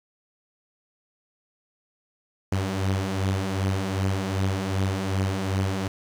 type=beating tone pair; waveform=sawtooth; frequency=94.3 / 96.9 Hz; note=F#2 / G2; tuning=+33 / -20 cents; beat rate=2.6 Hz; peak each=-25 / -21 dBFS; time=2.52-5.88 s; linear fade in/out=5 ms; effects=low-pass 9000 Hz 12 dB/octave + 8-bit